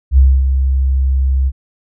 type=tone with ADSR envelope; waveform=sine; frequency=66.4 Hz; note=C2; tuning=26 cents sharp; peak=-3 dBFS; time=0.11-1.52 s; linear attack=65 ms; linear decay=250 ms; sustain=-7 dB; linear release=46 ms; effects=none